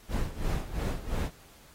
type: noise with tremolo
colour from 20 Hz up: brown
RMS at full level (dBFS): -28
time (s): 0.08-1.31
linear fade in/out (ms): 50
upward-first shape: sine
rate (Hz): 2.9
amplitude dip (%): 80
effects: pink hiss -56 dBFS RMS until 1.74 s + AAC 48 kbps